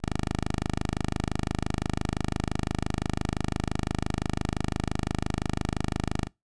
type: tone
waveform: 5% pulse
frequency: 25.84 Hz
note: G#0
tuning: 8 cents flat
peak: -16 dBFS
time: 0-6.29 s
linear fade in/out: 50 ms
effects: noise-tail reverb RT60 0.2 s tail -23 dB re dry + resampled to 22050 Hz